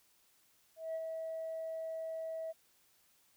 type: tone with ADSR envelope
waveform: sine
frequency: 647 Hz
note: E5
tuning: 32 cents flat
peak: -33 dBFS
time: 0.76-2.53 s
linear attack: 190 ms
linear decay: 41 ms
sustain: -4 dB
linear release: 27 ms
effects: tanh soft clip ceiling -34 dBFS + white hiss -70 dBFS RMS until 3.36 s